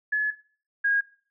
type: tone pair in turn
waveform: sine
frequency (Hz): 1707 / 1635.7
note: G#6 / G#6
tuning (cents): +47 / -27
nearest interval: minor second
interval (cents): 74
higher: first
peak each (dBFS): -20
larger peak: neither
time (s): 0.12-0.31 / 0.84-1.01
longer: first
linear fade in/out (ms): 10
effects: noise-tail reverb RT60 0.4 s tail -17 dB re dry